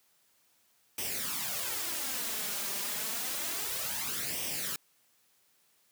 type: noise with flanger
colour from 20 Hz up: white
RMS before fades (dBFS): -35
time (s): 0.98-4.76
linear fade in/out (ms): 2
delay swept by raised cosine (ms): 0.35 to 5.05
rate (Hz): 0.29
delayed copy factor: +0.65
effects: white hiss -69 dBFS RMS until 5.91 s + high-pass 100 Hz 12 dB/octave